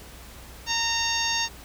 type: harmonic tone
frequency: 920 Hz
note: A#5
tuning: 23 cents flat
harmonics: 1 / 2 / 3 / 4 / 5 / 6 / 7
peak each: -31 / -31 / -31 / -31 / -31 / -31 / -31 dBFS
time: 0.66-1.49 s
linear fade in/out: 50 ms
effects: added 60 Hz sine -46 dBFS peak until 1.64 s + pink hiss -46 dBFS RMS until 1.64 s